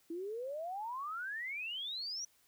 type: exponential sweep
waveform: sine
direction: up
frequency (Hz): 322.5 to 5920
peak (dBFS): -38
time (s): 0.1-2.25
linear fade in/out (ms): 5
effects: white hiss -70 dBFS RMS until 2.47 s